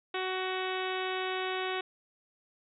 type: harmonic tone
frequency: 373.4 Hz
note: F#4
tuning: 16 cents sharp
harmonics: 1 / 2 / 3 / 4 / 5 / 6 / 7 / 8 / 9 / 10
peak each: -35 / -38 / -40 / -41 / -42 / -43 / -43 / -44 / -45 / -45 dBFS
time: 0.14-1.81 s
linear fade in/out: 5 ms
effects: none